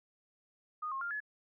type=tone with pitch steps; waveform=sine; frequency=1233 / 1075 / 1399 / 1704 Hz; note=D#6 / C6 / F6 / G#6; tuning=-16 / +47 / +3 / +44 cents; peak=-35 dBFS; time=0.82-1.204 s; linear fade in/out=10 ms; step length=96 ms; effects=none